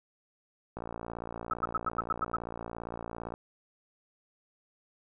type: click train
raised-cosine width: 1 ms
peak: -24 dBFS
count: 149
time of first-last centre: 0.77-3.339 s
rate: 57.6 Hz
type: tone bursts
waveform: sine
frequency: 1295 Hz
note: E6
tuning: 31 cents flat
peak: -26 dBFS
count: 8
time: 1.51-2.361 s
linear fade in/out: 2 ms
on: 25 ms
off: 93 ms
effects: none